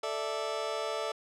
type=chord; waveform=30% pulse; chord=A suspended fourth; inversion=none; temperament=just; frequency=440 / 586.7 / 660 Hz; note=A4 / D5 / E5; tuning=0 / -2 / +2 cents; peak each=-34 dBFS; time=0.03-1.12 s; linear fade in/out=5 ms; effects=low-pass 7000 Hz 12 dB/octave